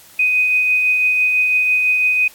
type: tone with tremolo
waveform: sine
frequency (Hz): 2500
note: D#7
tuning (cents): +8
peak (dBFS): -11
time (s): 0.19-2.28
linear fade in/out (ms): 5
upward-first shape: triangle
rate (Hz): 6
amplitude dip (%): 30
effects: white hiss -44 dBFS RMS until 2.34 s + AAC 64 kbps